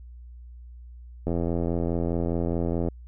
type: click train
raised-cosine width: 2 ms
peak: -14 dBFS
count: 138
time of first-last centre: 1.27-2.886 s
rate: 84.8 Hz
effects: added 60 Hz sine -41 dBFS peak until 3.07 s